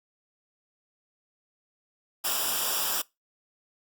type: noise with comb filter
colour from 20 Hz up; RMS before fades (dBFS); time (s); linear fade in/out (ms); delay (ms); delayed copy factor
white; -28; 2.24-3.02; 10; 0.47; -0.8
effects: noise-tail reverb RT60 0.2 s tail -22 dB re dry + Opus 48 kbps